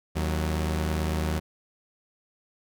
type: tone pair together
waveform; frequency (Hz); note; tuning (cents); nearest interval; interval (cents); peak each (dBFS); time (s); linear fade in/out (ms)
sawtooth; 77.78 / 184.99; D#2 / F#3; 0 / 0; octave + minor third; 1500; -22 / -28; 0.15-1.4; 20
effects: none